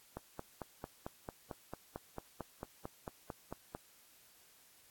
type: click train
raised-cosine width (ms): 1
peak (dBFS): -27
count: 17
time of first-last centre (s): 0.17-3.749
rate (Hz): 4.47
effects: white hiss -64 dBFS RMS until 4.9 s + AAC 64 kbps